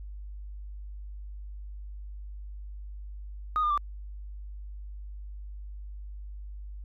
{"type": "tone with pitch steps", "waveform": "sine", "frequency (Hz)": [1242, 1205.9, 1170.9], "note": ["D#6", "D6", "D6"], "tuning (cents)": [-3, 45, -6], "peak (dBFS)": -22, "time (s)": [3.56, 3.776], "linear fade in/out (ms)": 0, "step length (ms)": 72, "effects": ["tanh soft clip ceiling -20 dBFS", "added 50 Hz sine -38 dBFS peak until 6.84 s"]}